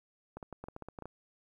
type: clicks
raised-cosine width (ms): 1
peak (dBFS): -29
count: 11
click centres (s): 0.37 / 0.428 / 0.527 / 0.64 / 0.685 / 0.764 / 0.823 / 0.886 / 0.988 / 1.023 / 1.056
effects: 11-bit